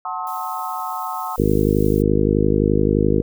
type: chord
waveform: sine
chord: F# diminished seventh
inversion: none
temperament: just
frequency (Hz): 740 / 888 / 1065.6 / 1278.7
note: F#5 / A5 / C6 / Eb6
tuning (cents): 0 / +16 / +31 / +47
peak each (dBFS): -29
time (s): 0.05-1.36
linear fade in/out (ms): 2
type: noise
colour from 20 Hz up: violet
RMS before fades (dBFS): -39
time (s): 0.27-2.02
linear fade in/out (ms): 0
type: harmonic tone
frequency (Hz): 51.6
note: G#1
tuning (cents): -10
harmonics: 1 / 2 / 3 / 4 / 5 / 6 / 7 / 8 / 9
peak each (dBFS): -23 / -23 / -23 / -23 / -23 / -23 / -23 / -23 / -23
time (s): 1.38-3.22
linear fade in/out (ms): 5
effects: none